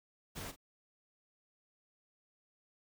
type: noise with echo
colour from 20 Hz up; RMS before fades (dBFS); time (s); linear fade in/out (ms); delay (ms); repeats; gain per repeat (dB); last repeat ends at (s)
pink; -44; 0.35-0.52; 20; 43; 1; -12; 0.563
effects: none